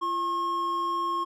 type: tone pair together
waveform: triangle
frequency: 342 / 1079.8 Hz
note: F4 / C#6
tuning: -36 / -46 cents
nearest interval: octave + minor sixth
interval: 1990 cents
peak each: -34 / -24 dBFS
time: 0.01-1.25 s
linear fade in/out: 20 ms
effects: none